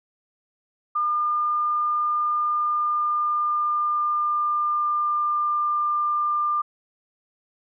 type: tone with pitch glide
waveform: sine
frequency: 1206 to 1196.3 Hz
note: D6 to D6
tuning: +46 to +32 cents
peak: -20 dBFS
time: 0.95-6.62 s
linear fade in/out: 10 ms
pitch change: -14 cents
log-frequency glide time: 2.41-5.69 s
effects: none